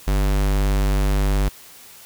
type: tone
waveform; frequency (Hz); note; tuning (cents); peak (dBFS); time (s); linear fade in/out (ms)
square; 49.35; G1; +12; -17; 0.07-1.49; 10
effects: white hiss -44 dBFS RMS until 2.05 s